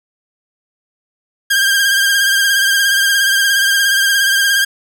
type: tone with vibrato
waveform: sawtooth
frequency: 1600 Hz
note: G6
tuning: 35 cents sharp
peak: -7 dBFS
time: 1.5-4.65 s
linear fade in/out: 10 ms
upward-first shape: sine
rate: 17 Hz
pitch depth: 38 cents each way
effects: none